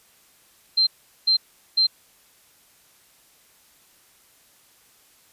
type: tone bursts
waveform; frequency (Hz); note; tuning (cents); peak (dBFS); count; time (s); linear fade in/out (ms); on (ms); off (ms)
sine; 4138; C8; -20; -15; 3; 0.77-1.87; 10; 100; 400
effects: white hiss -57 dBFS RMS until 5.32 s + resampled to 32000 Hz